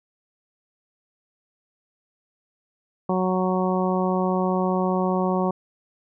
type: harmonic tone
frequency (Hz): 185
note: F#3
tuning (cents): 0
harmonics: 1 / 2 / 3 / 4 / 5 / 6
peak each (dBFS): -23 / -26 / -28 / -29 / -30 / -31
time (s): 3.09-5.51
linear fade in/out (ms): 5
effects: none